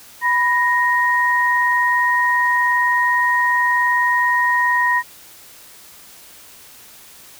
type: tone pair together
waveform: sine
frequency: 987.8 / 1868.7 Hz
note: B5 / A#6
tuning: 0 / +4 cents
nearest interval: major seventh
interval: 1104 cents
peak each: -17 / -16 dBFS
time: 0.21-5.03 s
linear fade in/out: 50 ms
effects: white hiss -43 dBFS RMS until 7.39 s